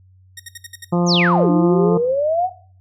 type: tone bursts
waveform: 10% pulse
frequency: 1864.7 Hz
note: A#6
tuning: in tune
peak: -22 dBFS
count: 6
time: 0.37-0.847 s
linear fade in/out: 5 ms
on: 27 ms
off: 63 ms
type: harmonic tone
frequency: 174.61 Hz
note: F3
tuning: in tune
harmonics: 1 / 2 / 3 / 4 / 5 / 6 / 7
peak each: -15 / -21 / -25 / -27 / -29 / -31 / -32 dBFS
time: 0.92-1.98 s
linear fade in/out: 10 ms
type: exponential two-way sweep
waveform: sine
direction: down then up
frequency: 6940 to 292.5 to 764 Hz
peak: -15 dBFS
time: 1.06-2.5 s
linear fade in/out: 50 ms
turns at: 1.5 s
effects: noise-tail reverb RT60 0.5 s tail -17 dB re dry + added 93 Hz sine -47 dBFS peak until 2.8 s